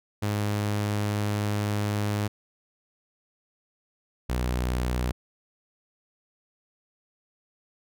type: tone pair in turn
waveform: sawtooth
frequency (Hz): 103.83 / 61.74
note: G#2 / B1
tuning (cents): 0 / 0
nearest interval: major sixth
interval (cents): 900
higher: first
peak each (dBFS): -21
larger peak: neither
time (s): 0.22-2.28 / 4.29-5.12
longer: first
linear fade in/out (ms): 10
effects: none